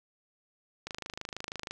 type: click train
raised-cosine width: 0.2 ms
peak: -20 dBFS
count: 23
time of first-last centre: 0.87-1.71 s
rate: 26.2 Hz
effects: none